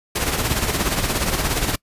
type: noise with tremolo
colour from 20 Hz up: pink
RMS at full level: -19 dBFS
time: 0.15-1.76 s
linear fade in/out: 10 ms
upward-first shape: sine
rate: 17 Hz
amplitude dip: 55%
effects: noise-tail reverb RT60 0.1 s tail -25 dB re dry + resampled to 32000 Hz